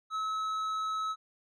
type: tone with tanh clipping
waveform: sine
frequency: 1292 Hz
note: E6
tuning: 35 cents flat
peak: -32 dBFS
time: 0.1-1.16 s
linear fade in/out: 50 ms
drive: 8 dB
effects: none